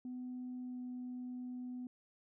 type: tone with pitch glide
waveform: sine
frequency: 250.9 to 249.5 Hz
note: B3 to B3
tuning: +28 to +18 cents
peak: -40 dBFS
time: 0.05-1.87 s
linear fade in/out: 2 ms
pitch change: -10 cents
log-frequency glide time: 0.63-0.77 s
effects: tanh soft clip ceiling -38 dBFS